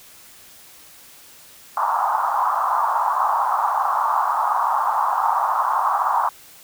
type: band-pass noise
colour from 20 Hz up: pink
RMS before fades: -20 dBFS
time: 1.77-6.29 s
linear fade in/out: 2 ms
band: 800 to 1200 Hz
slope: 48 dB/octave
effects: white hiss -46 dBFS RMS until 6.63 s